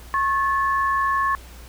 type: tone pair together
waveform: sine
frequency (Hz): 1091.7 / 1735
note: C#6 / A6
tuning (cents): -27 / -25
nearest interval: minor sixth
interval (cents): 802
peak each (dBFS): -19 / -25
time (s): 0.14-1.35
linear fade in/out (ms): 0
effects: added 60 Hz sine -40 dBFS peak until 1.68 s + pink hiss -46 dBFS RMS until 1.68 s